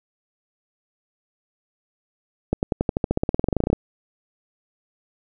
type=accelerating click train; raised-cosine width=2 ms; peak=-6 dBFS; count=22; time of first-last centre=2.53-3.73 s; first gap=99 ms; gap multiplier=0.94; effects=none